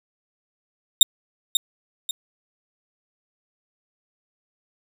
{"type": "tone with echo", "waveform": "sawtooth", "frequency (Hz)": 3685, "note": "A#7", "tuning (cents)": -21, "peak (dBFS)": -3, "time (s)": [1.01, 1.03], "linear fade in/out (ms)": 2, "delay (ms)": 540, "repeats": 2, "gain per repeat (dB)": -9, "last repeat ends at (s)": 2.11, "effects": []}